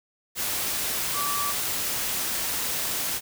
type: tone in noise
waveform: sine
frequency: 1157 Hz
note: D6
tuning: 26 cents flat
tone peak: -28 dBFS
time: 1.13-1.54 s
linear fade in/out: 50 ms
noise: white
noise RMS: -28 dBFS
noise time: 0.35-3.21 s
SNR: -3 dB
effects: none